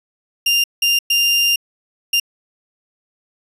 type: tone bursts at uneven times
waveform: 30% pulse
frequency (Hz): 2794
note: F7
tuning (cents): 0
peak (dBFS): -10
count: 4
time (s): 0.46-0.64 / 0.82-0.99 / 1.1-1.56 / 2.13-2.2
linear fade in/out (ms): 5
effects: resampled to 32000 Hz